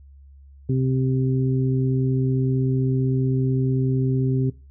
harmonic tone, 130.81 Hz, C3, in tune, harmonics 1 / 2 / 3, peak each -19 / -25 / -29 dBFS, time 0.69-4.5 s, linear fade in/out 5 ms, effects noise-tail reverb RT60 0.3 s tail -20 dB re dry + added 69 Hz sine -44 dBFS peak until 4.7 s

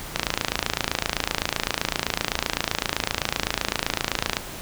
click train, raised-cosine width 0.2 ms, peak -3 dBFS, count 118, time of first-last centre 0.16-4.369 s, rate 27.8 Hz, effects pink hiss -36 dBFS RMS until 4.61 s

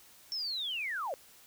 sine linear sweep, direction down, 5450 to 492 Hz, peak -33 dBFS, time 0.32-1.14 s, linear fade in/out 0 ms, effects white hiss -58 dBFS RMS until 1.46 s

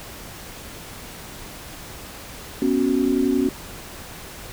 sine chord, B suspended second, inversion none, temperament just, 246.9 / 277.8 / 370.4 Hz, B3 / C#4 / F#4, 0 / +4 / +2 cents, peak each -22 / -20 / -23 dBFS, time 2.62-3.49 s, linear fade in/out 2 ms, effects pink hiss -38 dBFS RMS until 4.52 s

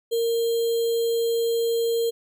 sine tone with sample-and-hold, 462 Hz, A#4, 16 cents flat, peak -20 dBFS, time 0.11-2.11 s, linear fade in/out 20 ms, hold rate 3675 Hz, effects none

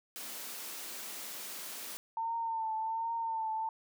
white high-pass noise, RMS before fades -43 dBFS, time 0.16-1.97 s, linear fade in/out 0 ms, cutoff 180 Hz, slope 48 dB/octave
sine tone with vibrato, 900 Hz, A5, 39 cents sharp, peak -32 dBFS, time 2.17-3.69 s, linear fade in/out 2 ms, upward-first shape triangle, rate 1.3 Hz, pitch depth 48 cents each way
effects none

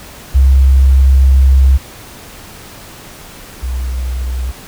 sine tone pair in turn, 66.7 / 62.96 Hz, C2 / B1, +34 / +34 cents, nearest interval minor second, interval 100 cents, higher first, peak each -4 / -15 dBFS, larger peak first, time 0.34-1.78 / 3.62-4.52 s, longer first, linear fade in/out 20 ms, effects pink hiss -34 dBFS RMS until 4.67 s

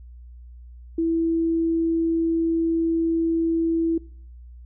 sine tone, 329.6 Hz, E4, in tune, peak -19 dBFS, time 0.98-3.98 s, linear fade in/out 5 ms, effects noise-tail reverb RT60 0.5 s tail -22 dB re dry + added 60 Hz sine -40 dBFS peak until 4.65 s

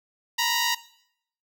10% pulse tone pair together, 932.3 / 981.7 Hz, A#5 / B5, 0 / -11 cents, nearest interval minor second, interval 89 cents, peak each -15 / -19 dBFS, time 0.38-0.75 s, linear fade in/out 10 ms, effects noise-tail reverb RT60 0.7 s tail -18 dB re dry

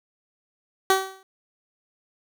15% pulse tone with exponential decay, 382.5 Hz, G4, 42 cents flat, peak -8 dBFS, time 0.9-1.23 s, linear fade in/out 1 ms, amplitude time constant 70 ms, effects none

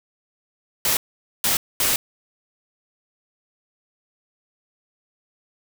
white noise bursts at uneven times, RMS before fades -20 dBFS, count 3, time 0.85-0.97 / 1.44-1.57 / 1.8-1.96 s, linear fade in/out 2 ms, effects none

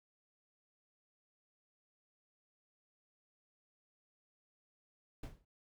brown noise with exponential decay, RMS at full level -39 dBFS, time 5.23-5.45 s, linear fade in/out 5 ms, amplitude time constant 47 ms, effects none

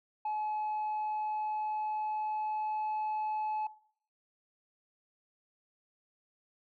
sine tone with pitch glide, 853 to 858.4 Hz, G#5 to A5, +46 to -43 cents, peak -29 dBFS, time 0.25-3.67 s, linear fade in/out 5 ms, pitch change +11 cents, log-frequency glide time 0.53-2.88 s, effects noise-tail reverb RT60 0.6 s tail -21 dB re dry + tanh soft clip ceiling -30 dBFS

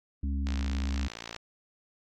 harmonic tone, 69.3 Hz, C#2, in tune, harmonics 1 / 3 / 4, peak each -28 / -38 / -40 dBFS, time 0.23-1.08 s, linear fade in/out 5 ms
click train, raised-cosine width 0.2 ms, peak -21 dBFS, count 52, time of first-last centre 0.47-1.363 s, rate 57.1 Hz
effects AAC 48 kbps

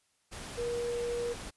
sine tone in noise, 476.7 Hz, A#4, 39 cents sharp, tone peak -31 dBFS, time 0.57-1.34 s, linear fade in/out 20 ms, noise pink, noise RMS -43 dBFS, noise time 0.31-1.51 s, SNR +9 dB, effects white hiss -73 dBFS RMS until 1.56 s + resampled to 24000 Hz

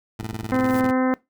20% pulse tone with tremolo, 110.2 Hz, A2, 3 cents sharp, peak -22 dBFS, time 0.19-0.91 s, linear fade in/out 5 ms, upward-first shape square, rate 20 Hz, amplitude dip 80%
click train, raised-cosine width 3 ms, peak -23 dBFS, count 7, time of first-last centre 0.23-0.839 s, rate 9.85 Hz
blue noise with exponential growth, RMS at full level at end -37 dBFS, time 0.39-0.8 s, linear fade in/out 5 ms, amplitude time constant 88 ms
harmonic tone, 257.6 Hz, C4, 27 cents flat, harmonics 1 / 2 / 3 / 4 / 5 / 6 / 7 / 8, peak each -19 / -25 / -29 / -31 / -33 / -35 / -36 / -37 dBFS, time 0.52-1.14 s, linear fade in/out 0 ms
effects noise-tail reverb RT60 0.2 s tail -21 dB re dry

